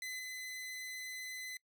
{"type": "tone with level steps", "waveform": "sawtooth", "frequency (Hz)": 2023, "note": "B6", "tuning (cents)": 41, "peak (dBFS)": [-37, -39], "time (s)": [0.02, 1.57], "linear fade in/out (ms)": 2, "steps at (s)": 0.19, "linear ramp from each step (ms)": 2, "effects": ["noise-tail reverb RT60 0.1 s tail -22 dB re dry"]}